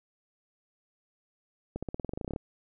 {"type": "accelerating click train", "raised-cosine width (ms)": 2, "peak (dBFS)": -21, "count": 15, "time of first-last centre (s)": [1.76, 2.362], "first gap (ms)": 66, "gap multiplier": 0.93, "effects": []}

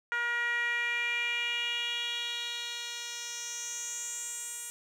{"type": "tone with band-pass filter sweep", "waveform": "10% pulse", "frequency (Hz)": 476, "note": "A#4", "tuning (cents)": 36, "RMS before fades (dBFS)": -34, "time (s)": [0.12, 4.7], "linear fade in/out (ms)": 0, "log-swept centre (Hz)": [1600, 9000], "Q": 3.7, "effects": []}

